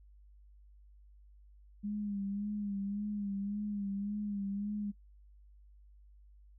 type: tone with vibrato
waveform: sine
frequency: 203.1 Hz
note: G#3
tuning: 38 cents flat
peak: -34 dBFS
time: 1.83-4.92 s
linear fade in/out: 20 ms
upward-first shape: sine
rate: 1.8 Hz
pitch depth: 50 cents each way
effects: noise-tail reverb RT60 0.1 s tail -23 dB re dry + added 50 Hz sine -56 dBFS peak until 6.58 s